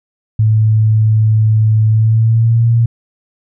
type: tone with pitch glide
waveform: sine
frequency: 109.1 to 116.26 Hz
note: A2 to A#2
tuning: -14 to -4 cents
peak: -7 dBFS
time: 0.39-2.86 s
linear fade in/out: 5 ms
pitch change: +110 cents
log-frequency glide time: 1.88-2.66 s
effects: none